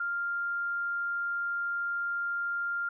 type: tone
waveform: sine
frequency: 1396.9 Hz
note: F6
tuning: in tune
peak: -29 dBFS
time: 0-2.89 s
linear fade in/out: 5 ms
effects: none